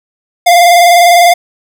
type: tone with vibrato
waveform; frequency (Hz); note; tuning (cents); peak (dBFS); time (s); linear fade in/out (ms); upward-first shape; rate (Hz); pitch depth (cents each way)
square; 697; F5; -4; -3; 0.46-1.34; 10; triangle; 20; 60
effects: none